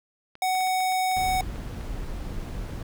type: clicks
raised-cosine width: 0.3 ms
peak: -29 dBFS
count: 10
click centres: 0.354 / 0.552 / 0.607 / 0.672 / 0.805 / 0.922 / 1.115 / 1.402 / 1.559 / 1.811 s
type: tone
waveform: square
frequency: 746 Hz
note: F#5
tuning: 14 cents sharp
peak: -23 dBFS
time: 0.42-1.41 s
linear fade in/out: 2 ms
type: noise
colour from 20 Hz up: brown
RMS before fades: -33 dBFS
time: 1.16-2.83 s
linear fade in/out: 5 ms
effects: none